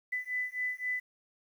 sine beating tone pair, 1997 / 2000.8 Hz, B6 / B6, +19 / +22 cents, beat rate 3.8 Hz, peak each -35 / -35 dBFS, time 0.12-1 s, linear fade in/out 10 ms, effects 10-bit

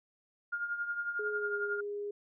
sine tone with tremolo, 1414 Hz, F6, 21 cents sharp, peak -30 dBFS, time 0.52-1.81 s, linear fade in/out 10 ms, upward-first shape triangle, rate 11 Hz, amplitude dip 70%
sine tone with pitch glide, 420.9 to 410.3 Hz, G#4 to G#4, +23 to -21 cents, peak -35 dBFS, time 1.19-2.11 s, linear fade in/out 5 ms, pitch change -44 cents, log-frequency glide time 1.31-1.55 s
effects none

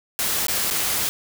white noise with dropouts, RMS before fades -23 dBFS, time 0.19-1.09 s, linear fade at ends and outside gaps 0 ms, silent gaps 0.468-0.483 / 0.702-0.709 s, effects none

